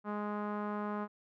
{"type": "tone with low-pass filter", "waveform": "sawtooth", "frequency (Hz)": 208.1, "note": "G#3", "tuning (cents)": 4, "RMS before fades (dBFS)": -37, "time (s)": [0.04, 1.08], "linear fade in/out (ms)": 50, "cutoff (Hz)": 1200, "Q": 2.7, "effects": []}